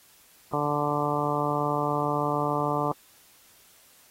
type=harmonic tone; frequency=146.83 Hz; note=D3; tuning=in tune; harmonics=1 / 2 / 3 / 4 / 5 / 6 / 7 / 8; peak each=-32 / -32 / -32 / -32 / -32 / -32 / -32 / -32 dBFS; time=0.53-2.92 s; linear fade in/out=2 ms; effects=white hiss -57 dBFS RMS until 4.1 s + AAC 48 kbps